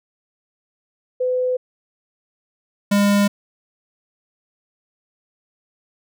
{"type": "tone pair in turn", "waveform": ["sine", "square"], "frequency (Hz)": [505, 202.7], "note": ["B4", "G#3"], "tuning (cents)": [39, -42], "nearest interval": "octave + major third", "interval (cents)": 1581, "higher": "first", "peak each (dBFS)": [-17, -14], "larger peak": "second", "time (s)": [[1.2, 1.57], [2.91, 3.28]], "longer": "neither", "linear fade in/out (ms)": 10, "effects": []}